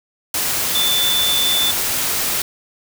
sine tone in noise, 3520 Hz, A7, in tune, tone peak -16 dBFS, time 0.75-1.71 s, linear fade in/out 2 ms, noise white, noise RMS -20 dBFS, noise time 0.34-2.42 s, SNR +1 dB, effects none

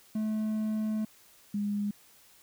triangle / sine tone pair in turn, 216.2 / 205 Hz, A3 / G#3, -30 / -22 cents, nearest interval minor second, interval 92 cents, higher first, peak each -26 / -28 dBFS, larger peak first, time 0.15-1.05 / 1.54-1.91 s, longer first, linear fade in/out 5 ms, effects white hiss -59 dBFS RMS until 2.42 s

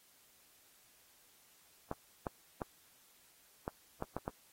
clicks, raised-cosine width 1 ms, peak -23 dBFS, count 7, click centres 1.914 / 2.268 / 2.618 / 3.679 / 4.024 / 4.166 / 4.279 s, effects white hiss -66 dBFS RMS until 4.52 s + AAC 48 kbps

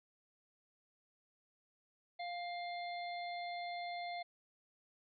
harmonic tone, 700 Hz, F5, 4 cents sharp, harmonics 1 / 3 / 5 / 6, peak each -41 / -48 / -55 / -53 dBFS, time 2.19-4.23 s, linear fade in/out 10 ms, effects none

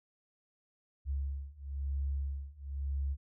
sine beating tone pair, 68.8 / 69.8 Hz, C#2 / C#2, -12 / +13 cents, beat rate 1 Hz, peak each -37 / -36 dBFS, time 1.05-3.17 s, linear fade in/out 50 ms, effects none

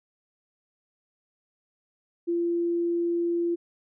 sine tone, 342.5 Hz, F4, 34 cents flat, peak -23 dBFS, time 2.27-3.56 s, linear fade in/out 20 ms, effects none

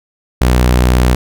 sawtooth tone, 61.8 Hz, B1, 2 cents sharp, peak -4 dBFS, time 0.41-1.15 s, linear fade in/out 5 ms, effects none

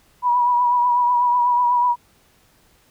sine tone with vibrato, 974 Hz, B5, 24 cents flat, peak -14 dBFS, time 0.22-1.96 s, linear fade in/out 50 ms, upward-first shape triangle, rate 8.1 Hz, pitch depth 41 cents each way, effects pink hiss -57 dBFS RMS until 2.9 s

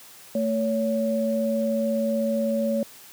sine tone pair together, 223 / 562 Hz, A3 / C#5, +23 / +24 cents, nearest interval octave + major third, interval 1601 cents, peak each -24 dBFS, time 0.35-2.83 s, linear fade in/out 2 ms, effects white hiss -47 dBFS RMS until 3.12 s + high-pass 100 Hz 12 dB/octave

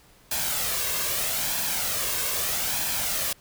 white noise with flanger, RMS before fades -27 dBFS, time 0.31-3.33 s, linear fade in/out 5 ms, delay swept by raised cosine 1.2 to 1.87 ms, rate 0.79 Hz, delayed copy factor +0.5, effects pink hiss -56 dBFS RMS until 3.4 s

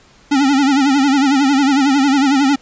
square tone with vibrato, 275.8 Hz, C#4, 9 cents flat, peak -11 dBFS, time 0.31-2.56 s, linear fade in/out 10 ms, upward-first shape sine, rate 11 Hz, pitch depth 100 cents each way, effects pink hiss -48 dBFS RMS until 2.61 s + resampled to 16000 Hz

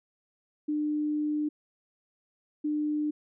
sine tone bursts at uneven times, 300 Hz, D4, 37 cents sharp, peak -26 dBFS, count 2, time 0.68-1.49 / 2.64-3.11 s, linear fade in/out 10 ms, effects none

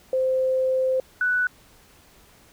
sine tone pair in turn, 520 / 1484.4 Hz, C5 / F#6, -11 / +5 cents, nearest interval octave + tritone, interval 1816 cents, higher second, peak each -19 dBFS, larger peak neither, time 0.13-1 / 1.21-1.47 s, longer first, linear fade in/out 2 ms, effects pink hiss -54 dBFS RMS until 2.52 s

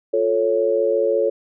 sine chord, F augmented, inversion none, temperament equal with one note detuned, 354.1 / 440 / 554.4 Hz, F4 / A4 / C#5, +24 / 0 / 0 cents, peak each -24 / -19 / -19 dBFS, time 0.13-1.3 s, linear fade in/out 10 ms, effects none

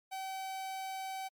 45% pulse tone, 766 Hz, G5, 40 cents flat, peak -38 dBFS, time 0.11-1.29 s, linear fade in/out 20 ms, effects MP3 96 kbps

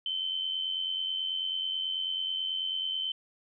sine tone with amplitude modulation, 3078 Hz, G7, 32 cents flat, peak -27 dBFS, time 0.06-3.12 s, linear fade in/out 2 ms, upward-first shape sine, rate 89.2 Hz, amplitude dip 55%, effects none

